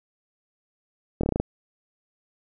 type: slowing click train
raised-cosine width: 2 ms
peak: -10 dBFS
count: 7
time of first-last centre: 1.21-1.4 s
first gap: 24 ms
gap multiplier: 1.11
effects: none